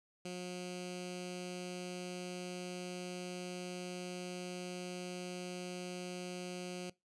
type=tone with notch filter; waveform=10% pulse; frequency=180 Hz; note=F#3; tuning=47 cents flat; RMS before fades=-43 dBFS; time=0.25-6.9 s; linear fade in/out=5 ms; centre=1000 Hz; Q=0.69; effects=noise-tail reverb RT60 0.2 s tail -22 dB re dry + resampled to 22050 Hz